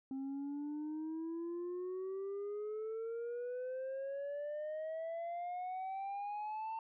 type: exponential sweep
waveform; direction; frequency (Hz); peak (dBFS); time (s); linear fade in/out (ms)
sine; up; 265.2 to 901; -36; 0.11-6.79; 2
effects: tanh soft clip ceiling -38 dBFS

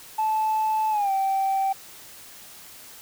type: tone with pitch glide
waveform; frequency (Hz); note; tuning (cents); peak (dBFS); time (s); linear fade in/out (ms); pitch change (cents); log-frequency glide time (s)
sine; 871 to 776; A5 to G5; -18 to -18; -19; 0.18-1.73; 10; -200; 0.9-1.11
effects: tanh soft clip ceiling -18 dBFS + white hiss -45 dBFS RMS until 3.01 s

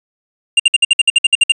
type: tone bursts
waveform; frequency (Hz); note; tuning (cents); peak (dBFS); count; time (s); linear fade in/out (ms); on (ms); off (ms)
square; 2794; F7; 0; -6; 12; 0.57-1.521; 5; 27; 57
effects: resampled to 22050 Hz

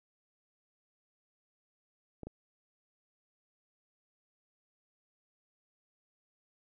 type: clicks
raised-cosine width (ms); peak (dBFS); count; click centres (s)
2; -29; 2; 2.233 / 2.27
effects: none

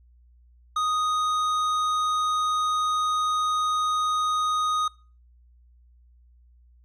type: tone with tanh clipping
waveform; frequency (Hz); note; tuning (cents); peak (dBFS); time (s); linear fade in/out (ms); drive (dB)
sine; 1244.5; D#6; 0; -24; 0.76-4.88; 5; 12
effects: noise-tail reverb RT60 0.4 s tail -24 dB re dry + added 60 Hz sine -53 dBFS peak until 6.84 s

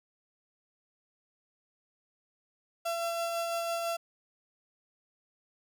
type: tone with tremolo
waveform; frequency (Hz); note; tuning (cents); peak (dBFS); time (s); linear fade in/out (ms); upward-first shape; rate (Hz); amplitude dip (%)
35% pulse; 676; E5; +43; -28; 2.85-3.97; 10; sine; 6; 25
effects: none

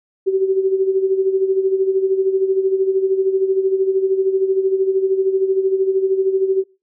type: tone with tremolo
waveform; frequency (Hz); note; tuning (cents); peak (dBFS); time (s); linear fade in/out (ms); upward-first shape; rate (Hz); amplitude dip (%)
sine; 383; G4; -40; -11; 0.26-6.64; 20; sine; 13; 65
effects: noise-tail reverb RT60 0.3 s tail -22 dB re dry

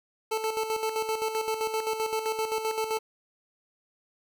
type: tone with tremolo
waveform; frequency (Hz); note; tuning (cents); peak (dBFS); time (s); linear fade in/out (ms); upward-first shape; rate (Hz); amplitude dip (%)
25% pulse; 440; A4; 0; -22; 0.31-2.99; 10; square; 7.7; 55
effects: none

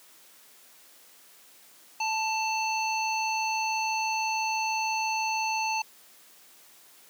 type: harmonic tone with a mistuned harmonic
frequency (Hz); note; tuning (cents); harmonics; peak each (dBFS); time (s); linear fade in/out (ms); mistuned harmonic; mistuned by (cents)
880; A5; 0; 1 / 3 / 5 / 7; -28 / -31 / -37 / -38; 2-5.82; 5; 3; +17
effects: white hiss -55 dBFS RMS until 7.09 s + high-pass 200 Hz 12 dB/octave

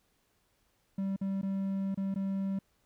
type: tone with dropouts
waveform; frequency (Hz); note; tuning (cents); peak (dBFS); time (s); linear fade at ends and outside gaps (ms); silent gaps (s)
triangle; 194.3; G3; -15; -28; 0.98-2.59; 5; 1.163-1.212 / 1.415-1.429 / 1.946-1.974 / 2.143-2.158
effects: pink hiss -73 dBFS RMS until 2.85 s

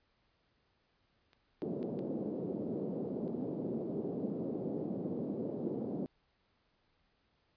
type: clicks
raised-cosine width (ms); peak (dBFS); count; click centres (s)
0.2; -43 / -38 / -39 / -48; 4; 1.332 / 1.829 / 1.991 / 3.279
type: band-pass noise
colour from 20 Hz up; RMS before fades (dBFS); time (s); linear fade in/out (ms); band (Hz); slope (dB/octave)
pink; -38; 1.62-6.06; 0; 180 to 480; 24
effects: pink hiss -75 dBFS RMS until 7.56 s + resampled to 11025 Hz

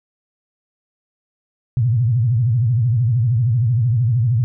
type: tone with vibrato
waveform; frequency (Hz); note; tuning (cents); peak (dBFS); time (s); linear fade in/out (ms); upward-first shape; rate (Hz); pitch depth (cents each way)
sine; 118.2; A#2; +24; -13; 1.77-4.44; 0; sine; 13; 180
effects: none

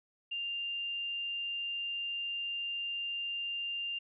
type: tone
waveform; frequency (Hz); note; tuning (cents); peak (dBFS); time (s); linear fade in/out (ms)
sine; 2794; F7; 0; -34; 0.31-3.99; 10
effects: none

